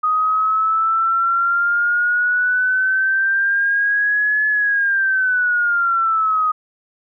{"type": "exponential two-way sweep", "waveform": "sine", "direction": "up then down", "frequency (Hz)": [1244.5, 1714, 1244.5], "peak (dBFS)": -14, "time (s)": [0.03, 6.52], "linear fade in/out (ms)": 10, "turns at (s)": 4.47, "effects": []}